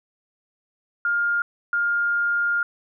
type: tone bursts at uneven times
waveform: sine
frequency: 1410 Hz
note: F6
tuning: 16 cents sharp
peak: -19 dBFS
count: 2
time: 1.05-1.42 / 1.73-2.63 s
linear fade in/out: 2 ms
effects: none